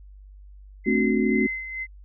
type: tone with tremolo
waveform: sine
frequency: 2059 Hz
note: C7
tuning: 28 cents flat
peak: -25 dBFS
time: 0.84-1.87 s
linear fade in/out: 50 ms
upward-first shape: sine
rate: 2.1 Hz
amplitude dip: 60%
type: chord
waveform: sine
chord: D dominant seventh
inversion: second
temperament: equal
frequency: 220 / 261.6 / 293.7 / 370 Hz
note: A3 / C4 / D4 / F#4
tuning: 0 / 0 / 0 / 0 cents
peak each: -23 / -24 / -28 / -25 dBFS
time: 0.86-1.47 s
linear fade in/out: 10 ms
effects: added 49 Hz sine -43 dBFS peak until 2.04 s